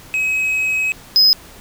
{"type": "tone pair in turn", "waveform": "triangle", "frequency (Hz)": [2548, 5059], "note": ["D#7", "D#8"], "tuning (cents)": [41, 28], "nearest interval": "octave", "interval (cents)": 1187, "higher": "second", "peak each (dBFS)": [-14, -7], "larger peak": "second", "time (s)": [[0.14, 0.92], [1.16, 1.33]], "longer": "first", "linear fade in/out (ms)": 0, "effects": ["pink hiss -41 dBFS RMS until 1.6 s"]}